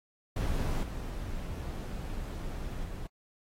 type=noise with level steps; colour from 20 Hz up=brown; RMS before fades=-30 / -37 / -39 dBFS; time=0.36-3.07 s; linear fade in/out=5 ms; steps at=0.83 / 2.84 s; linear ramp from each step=2 ms; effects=AAC 48 kbps

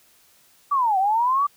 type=linear two-way sweep; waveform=sine; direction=down then up; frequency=1174.7 to 740 to 1174.7 Hz; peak=-17 dBFS; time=0.71-1.47 s; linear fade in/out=10 ms; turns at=0.98 s; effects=white hiss -57 dBFS RMS until 1.56 s

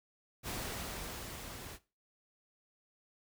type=noise with level ramp; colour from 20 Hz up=pink; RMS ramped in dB=-39 to -48 dBFS; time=0.43-1.79 s; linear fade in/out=50 ms; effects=noise-tail reverb RT60 0.3 s tail -18 dB re dry

